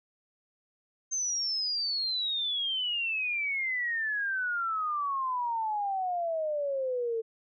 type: exponential sweep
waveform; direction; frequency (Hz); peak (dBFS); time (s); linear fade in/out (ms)
sine; down; 6320 to 444.2; -28; 1.11-7.22; 20
effects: none